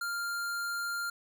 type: tone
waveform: square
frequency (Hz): 1397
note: F6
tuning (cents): 0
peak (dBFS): -33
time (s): 0.01-1.1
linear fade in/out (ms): 5
effects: none